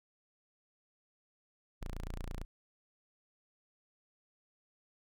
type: tone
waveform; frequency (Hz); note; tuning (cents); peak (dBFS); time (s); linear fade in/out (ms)
sawtooth; 28.92; A#0; -13; -35; 1.81-2.45; 10
effects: none